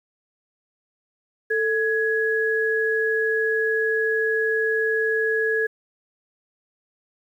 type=tone pair together; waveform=sine; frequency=443.3 / 1673.7 Hz; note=A4 / G#6; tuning=+13 / +13 cents; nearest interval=octave + major seventh; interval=2300 cents; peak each=-22 dBFS; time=1.5-5.67 s; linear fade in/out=10 ms; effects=9-bit